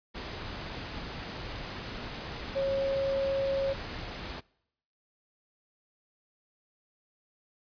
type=tone in noise; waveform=sine; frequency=546 Hz; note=C#5; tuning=26 cents flat; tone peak=-26 dBFS; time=2.55-3.74 s; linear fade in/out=20 ms; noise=pink; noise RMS=-39 dBFS; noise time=0.14-4.41 s; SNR=+10 dB; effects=noise-tail reverb RT60 0.8 s tail -25 dB re dry + resampled to 11025 Hz